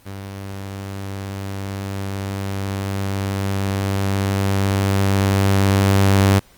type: tone with level ramp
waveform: sawtooth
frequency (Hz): 98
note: G2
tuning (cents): 0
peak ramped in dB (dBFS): -26 to -7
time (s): 0.05-6.4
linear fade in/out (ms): 20
effects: pink hiss -51 dBFS RMS until 6.57 s + Opus 24 kbps